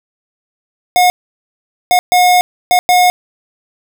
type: tone bursts at uneven times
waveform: square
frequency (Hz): 722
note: F#5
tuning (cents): -43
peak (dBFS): -7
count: 5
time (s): 0.96-1.1 / 1.91-1.99 / 2.12-2.41 / 2.71-2.79 / 2.89-3.1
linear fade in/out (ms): 0
effects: none